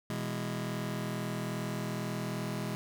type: chord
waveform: sawtooth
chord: E major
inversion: second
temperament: just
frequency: 123.61 / 164.81 / 206 Hz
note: B2 / E3 / G#3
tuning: +2 / 0 / -14 cents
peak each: -34 dBFS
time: 0.1-2.75 s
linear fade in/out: 0 ms
effects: none